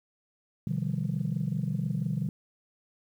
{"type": "tone cluster", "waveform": "sine", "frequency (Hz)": [126.5, 152.3, 170.9, 196.8], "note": ["B2", "D#3", "F3", "G3"], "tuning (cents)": [42, -37, -37, 7], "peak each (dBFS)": [-32, -31, -33, -33], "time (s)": [0.67, 2.29], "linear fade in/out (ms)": 2, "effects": ["tanh soft clip ceiling -20 dBFS", "10-bit"]}